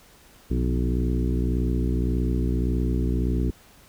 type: harmonic tone with a mistuned harmonic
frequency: 61.74 Hz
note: B1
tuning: in tune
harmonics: 1 / 2 / 3 / 4 / 5 / 6 / 7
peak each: -23 / -29 / -31 / -30 / -32 / -34 / -38 dBFS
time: 0.5-3.51 s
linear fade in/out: 10 ms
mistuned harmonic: 3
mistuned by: -62 cents
effects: pink hiss -53 dBFS RMS until 3.88 s